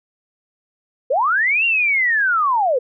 sine linear two-way sweep, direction up then down, 466.2 to 2794 to 466.2 Hz, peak -14 dBFS, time 1.1-2.79 s, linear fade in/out 10 ms, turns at 1.65 s, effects none

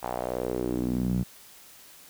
sawtooth tone with band-pass filter sweep, 61.74 Hz, B1, in tune, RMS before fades -29 dBFS, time 0.02-1.24 s, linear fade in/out 20 ms, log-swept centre 850 to 160 Hz, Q 3, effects white hiss -51 dBFS RMS until 2.09 s

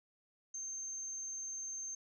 sine tone, 6320 Hz, G8, 13 cents sharp, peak -40 dBFS, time 0.54-1.95 s, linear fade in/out 5 ms, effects none

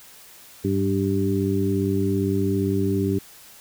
harmonic tone with a mistuned harmonic, 97.5 Hz, G2, 9 cents flat, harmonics 1 / 2 / 3 / 4, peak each -25 / -25 / -25 / -25 dBFS, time 0.64-3.19 s, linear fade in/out 10 ms, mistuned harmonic 1, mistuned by +42 cents, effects white hiss -47 dBFS RMS until 3.6 s

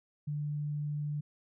sine tone, 147.8 Hz, D3, 11 cents sharp, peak -32 dBFS, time 0.27-1.21 s, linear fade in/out 10 ms, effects none

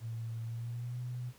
sine tone with pitch glide, 114.1 to 123.71 Hz, A#2 to B2, -37 to +3 cents, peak -36 dBFS, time 0-1.33 s, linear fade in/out 50 ms, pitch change +140 cents, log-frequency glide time 0.44-1 s, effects pink hiss -61 dBFS RMS until 1.38 s + high-pass 60 Hz 12 dB/octave

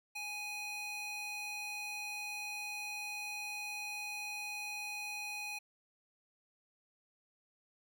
square tone with high-pass filter, 830.6 Hz, G#5, in tune, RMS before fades -42 dBFS, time 0.15-5.59 s, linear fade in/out 10 ms, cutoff 1800 Hz, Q 5.3, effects none

